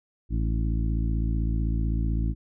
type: harmonic tone with a mistuned harmonic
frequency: 55.8 Hz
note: A1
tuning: 25 cents sharp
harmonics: 1 / 2 / 3 / 4 / 5 / 6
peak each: -24 / -30 / -34 / -36 / -38 / -40 dBFS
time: 0.29-2.35 s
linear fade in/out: 50 ms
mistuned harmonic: 6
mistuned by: -45 cents
effects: none